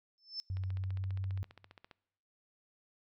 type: tone with exponential growth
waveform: sine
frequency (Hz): 5280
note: E8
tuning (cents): +2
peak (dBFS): -34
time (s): 0.18-0.4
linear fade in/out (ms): 0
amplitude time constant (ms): 47
type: tone with pitch glide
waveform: sine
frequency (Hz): 94.1 to 95.74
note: F#2 to G2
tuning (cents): +30 to -40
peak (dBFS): -34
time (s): 0.5-1.43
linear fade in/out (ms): 0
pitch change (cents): +30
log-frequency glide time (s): 0.65-1.19
type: click train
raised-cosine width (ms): 0.3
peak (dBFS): -36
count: 21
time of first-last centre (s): 0.57-1.912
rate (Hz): 14.9
effects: noise-tail reverb RT60 0.9 s tail -23 dB re dry